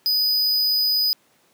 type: tone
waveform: square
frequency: 4978 Hz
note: D#8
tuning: in tune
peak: -18 dBFS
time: 0.06-1.13 s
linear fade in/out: 0 ms
effects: pink hiss -60 dBFS RMS until 1.53 s + high-pass 200 Hz 12 dB/octave